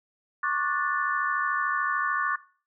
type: chord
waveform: sine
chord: D major seventh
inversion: third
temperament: just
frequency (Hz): 1101.2 / 1174.7 / 1468.3 / 1762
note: C#6 / D6 / F#6 / A6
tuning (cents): -12 / 0 / -14 / +2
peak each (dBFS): -30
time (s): 0.43-2.36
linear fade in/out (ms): 5
effects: noise-tail reverb RT60 0.4 s tail -18 dB re dry